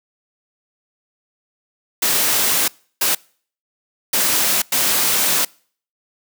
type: noise bursts at uneven times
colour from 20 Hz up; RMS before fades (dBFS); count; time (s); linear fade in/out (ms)
white; -17; 4; 2.02-2.68 / 3.01-3.15 / 4.13-4.62 / 4.72-5.45; 5
effects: noise-tail reverb RT60 0.5 s tail -26 dB re dry + high-pass 150 Hz 12 dB/octave